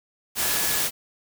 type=tone in noise; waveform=sine; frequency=1703 Hz; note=G#6; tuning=43 cents sharp; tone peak=-35 dBFS; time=0.39-0.84 s; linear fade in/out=50 ms; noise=white; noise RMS=-24 dBFS; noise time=0.35-0.91 s; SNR=-14 dB; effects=none